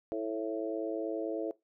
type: harmonic tone with a mistuned harmonic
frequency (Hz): 109.6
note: A2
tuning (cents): -6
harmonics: 3 / 4 / 5 / 6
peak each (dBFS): -36 / -37 / -38 / -39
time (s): 0.12-1.51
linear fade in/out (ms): 0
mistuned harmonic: 6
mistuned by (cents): +16
effects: noise-tail reverb RT60 0.2 s tail -21 dB re dry